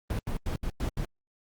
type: noise bursts at uneven times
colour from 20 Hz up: brown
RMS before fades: -30 dBFS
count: 6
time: 0.1-0.19 / 0.27-0.37 / 0.46-0.56 / 0.63-0.7 / 0.8-0.89 / 0.97-1.05 s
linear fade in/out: 2 ms
effects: Opus 32 kbps